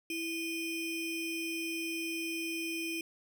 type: ring-modulated tone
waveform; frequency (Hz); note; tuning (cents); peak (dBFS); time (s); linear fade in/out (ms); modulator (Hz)
square; 1400; F6; +4; -32; 0.1-3.01; 2; 1070
effects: none